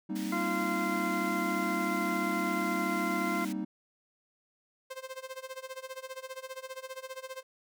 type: chord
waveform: triangle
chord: C minor seventh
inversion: second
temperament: equal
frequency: 196 / 233.1 / 261.6 / 311.1 Hz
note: G3 / Bb3 / C4 / Eb4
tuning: 0 / 0 / 0 / 0 cents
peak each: -34 / -37 / -39 / -34 dBFS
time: 0.09-3.65 s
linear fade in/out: 10 ms
type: high-pass noise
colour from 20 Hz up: pink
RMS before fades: -46 dBFS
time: 0.15-3.53 s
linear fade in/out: 10 ms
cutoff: 1600 Hz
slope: 24 dB/octave
type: harmonic tone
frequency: 345.1 Hz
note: F4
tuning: 21 cents flat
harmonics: 1 / 2 / 3 / 4 / 6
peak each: -37 / -37 / -37 / -37 / -37 dBFS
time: 0.32-3.45 s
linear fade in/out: 5 ms
type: tone with tremolo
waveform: sawtooth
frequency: 523.3 Hz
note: C5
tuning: in tune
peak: -33 dBFS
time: 4.9-7.43 s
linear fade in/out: 10 ms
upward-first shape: sine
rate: 15 Hz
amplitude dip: 90%
effects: none